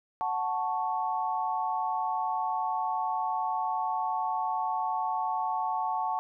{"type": "chord", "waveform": "sine", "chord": "F# minor", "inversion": "none", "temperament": "equal", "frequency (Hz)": [740, 880, 1108.7], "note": ["F#5", "A5", "C#6"], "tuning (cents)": [0, 0, 0], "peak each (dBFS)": [-32, -30, -34], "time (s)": [0.21, 6.19], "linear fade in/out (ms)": 0, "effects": []}